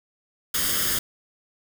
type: noise with comb filter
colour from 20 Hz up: white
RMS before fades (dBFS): -24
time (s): 0.54-0.99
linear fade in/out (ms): 5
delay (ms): 0.6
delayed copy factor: +0.7
effects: none